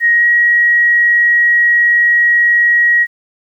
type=tone with pitch glide; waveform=sine; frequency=1880 to 1900.7 Hz; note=A#6 to A#6; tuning=+14 to +33 cents; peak=-7 dBFS; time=0-3.07 s; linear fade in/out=50 ms; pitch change=+19 cents; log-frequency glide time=0.12-0.26 s; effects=8-bit